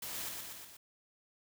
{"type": "noise with echo", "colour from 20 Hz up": "white", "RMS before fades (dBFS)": -42, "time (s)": [0.02, 0.29], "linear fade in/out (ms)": 5, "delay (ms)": 120, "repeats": 4, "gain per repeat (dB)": -3, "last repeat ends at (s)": 0.77, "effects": []}